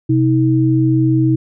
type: tone pair together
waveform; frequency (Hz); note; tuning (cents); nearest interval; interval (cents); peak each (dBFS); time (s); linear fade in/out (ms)
sine; 128.5 / 318.6; C3 / D#4; -31 / +41; octave + major third; 1572; -13; 0.09-1.36; 10
effects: none